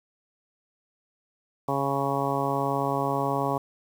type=harmonic tone; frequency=138.59 Hz; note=C#3; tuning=in tune; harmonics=1 / 2 / 3 / 4 / 5 / 6 / 7 / 8; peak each=-32 / -32 / -32 / -32 / -32 / -32 / -32 / -32 dBFS; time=1.68-3.58 s; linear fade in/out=5 ms; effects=8-bit